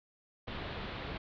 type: low-pass noise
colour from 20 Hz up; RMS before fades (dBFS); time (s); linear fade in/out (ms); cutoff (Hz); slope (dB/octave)
pink; -41; 0.47-1.18; 10; 4100; 48
effects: none